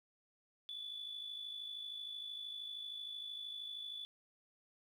sine tone with amplitude modulation, 3460 Hz, A7, 30 cents flat, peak -40 dBFS, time 0.69-4.05 s, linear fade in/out 0 ms, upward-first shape sine, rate 53 Hz, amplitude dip 55%, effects tanh soft clip ceiling -37 dBFS + 12-bit

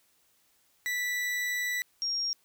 40% pulse / sine tone pair in turn, 1968 / 5580 Hz, B6 / F8, -7 / -2 cents, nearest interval octave + tritone, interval 1805 cents, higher second, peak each -28 dBFS, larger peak neither, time 0.86-1.82 / 2.02-2.33 s, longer first, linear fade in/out 0 ms, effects white hiss -68 dBFS RMS until 2.44 s

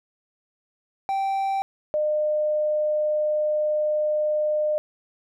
triangle / sine tone pair in turn, 780 / 606.1 Hz, G5 / D#5, -9 / -46 cents, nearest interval major third, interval 437 cents, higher first, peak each -20 dBFS, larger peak neither, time 1.09-1.62 / 1.94-4.78 s, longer second, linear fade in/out 0 ms, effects none

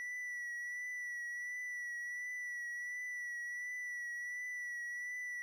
triangle tone with vibrato, 1953 Hz, B6, 20 cents flat, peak -38 dBFS, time 0-5.42 s, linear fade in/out 0 ms, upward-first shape triangle, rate 1.4 Hz, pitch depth 32 cents each way, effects none

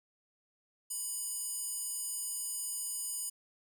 square tone with high-pass filter, 987.8 Hz, B5, in tune, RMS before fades -38 dBFS, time 0.9-3.3 s, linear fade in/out 10 ms, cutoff 8500 Hz, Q 3, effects none

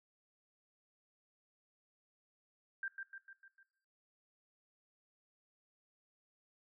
sine tone with echo, 1579 Hz, G6, 12 cents sharp, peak -37 dBFS, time 2.83-2.88 s, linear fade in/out 2 ms, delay 150 ms, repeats 5, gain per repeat -5 dB, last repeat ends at 3.63 s, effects noise-tail reverb RT60 1.0 s tail -20 dB re dry

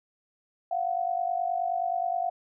sine tone pair together, 693 / 742.5 Hz, F5 / F#5, -14 / +6 cents, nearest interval minor second, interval 120 cents, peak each -28 / -29 dBFS, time 0.71-2.3 s, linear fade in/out 5 ms, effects none

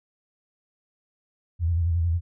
sine tone with vibrato, 84.4 Hz, E2, 41 cents sharp, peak -20 dBFS, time 1.59-2.21 s, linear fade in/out 50 ms, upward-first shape square, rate 11 Hz, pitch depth 56 cents each way, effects none

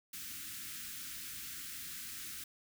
white band-stop noise, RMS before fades -45 dBFS, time 0.13-2.44 s, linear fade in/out 5 ms, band 330 to 1300 Hz, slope 48 dB/octave, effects none

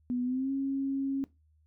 sine tone with pitch glide, 246.9 to 272.4 Hz, B3 to C#4, 0 to -30 cents, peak -28 dBFS, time 0.1-1.24 s, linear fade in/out 0 ms, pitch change +170 cents, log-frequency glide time 0.23-0.51 s, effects noise-tail reverb RT60 0.2 s tail -18 dB re dry + added 77 Hz sine -63 dBFS peak until 1.66 s

